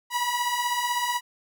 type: beating tone pair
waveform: sawtooth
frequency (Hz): 960 / 976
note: B5 / B5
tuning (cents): -49 / -21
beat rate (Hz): 16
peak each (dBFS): -26 / -22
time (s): 0.1-1.21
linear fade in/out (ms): 50
effects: none